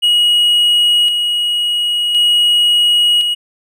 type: tone with tremolo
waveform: triangle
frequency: 2900 Hz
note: F#7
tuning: 35 cents flat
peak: -7 dBFS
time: 0.02-3.35 s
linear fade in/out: 20 ms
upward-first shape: square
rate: 0.47 Hz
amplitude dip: 40%
effects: none